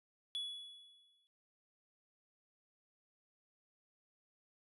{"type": "tone with exponential decay", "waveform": "triangle", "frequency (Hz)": 3396, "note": "G#7", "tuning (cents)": 38, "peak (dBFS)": -35, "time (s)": [0.35, 1.27], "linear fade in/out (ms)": 0, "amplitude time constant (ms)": 200, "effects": ["resampled to 32000 Hz"]}